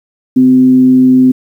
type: tone with frequency modulation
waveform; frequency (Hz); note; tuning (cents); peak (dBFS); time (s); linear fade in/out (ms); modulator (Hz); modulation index
sine; 256.9; C4; -32; -3; 0.36-1.32; 10; 120; 0.21
effects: 7-bit